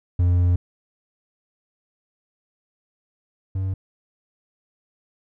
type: tone pair in turn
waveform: triangle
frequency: 88.5 / 95.07 Hz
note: F2 / F#2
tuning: +23 / +47 cents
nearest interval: minor second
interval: 124 cents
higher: second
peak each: -13 / -20 dBFS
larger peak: first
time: 0.19-0.56 / 3.55-3.74 s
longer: first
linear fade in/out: 5 ms
effects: none